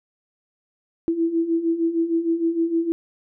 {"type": "beating tone pair", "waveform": "sine", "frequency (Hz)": [327.4, 333.9], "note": ["E4", "E4"], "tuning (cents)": [-12, 22], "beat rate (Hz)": 6.5, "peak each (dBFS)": [-25, -20], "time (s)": [1.08, 2.92], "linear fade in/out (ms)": 0, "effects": []}